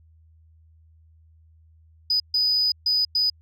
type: tone bursts at uneven times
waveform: sine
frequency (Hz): 4978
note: D#8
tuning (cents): 0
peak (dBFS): -17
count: 4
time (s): 2.1-2.2 / 2.34-2.72 / 2.86-3.05 / 3.15-3.3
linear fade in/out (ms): 5
effects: tanh soft clip ceiling -15 dBFS + added 80 Hz sine -52 dBFS peak until 3.41 s